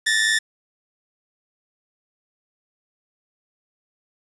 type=tone pair together; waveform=sawtooth; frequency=1760 / 1864.7 Hz; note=A6 / A#6; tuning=0 / 0 cents; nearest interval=minor second; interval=100 cents; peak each=-15 / -19 dBFS; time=0.06-0.39 s; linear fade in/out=10 ms; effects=resampled to 24000 Hz + 7-bit